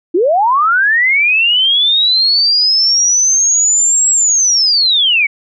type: linear two-way sweep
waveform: sine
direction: up then down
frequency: 313.8 to 7720 to 2179 Hz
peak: -8 dBFS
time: 0.14-5.27 s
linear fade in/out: 10 ms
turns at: 4.1 s
effects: none